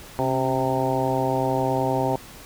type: harmonic tone with a mistuned harmonic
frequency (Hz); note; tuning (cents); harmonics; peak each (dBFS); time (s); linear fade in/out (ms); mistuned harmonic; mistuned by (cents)
130.81; C3; 0; 1 / 2 / 3 / 4 / 5 / 6 / 7; -28 / -28 / -28 / -28 / -28 / -28 / -28; 0.19-2.16; 0; 2; +53
effects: pink hiss -43 dBFS RMS until 2.45 s